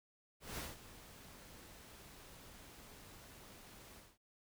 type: noise with ADSR envelope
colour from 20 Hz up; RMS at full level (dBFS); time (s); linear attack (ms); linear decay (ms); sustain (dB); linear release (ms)
pink; -43; 0.4-4.18; 180; 180; -14; 220
effects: none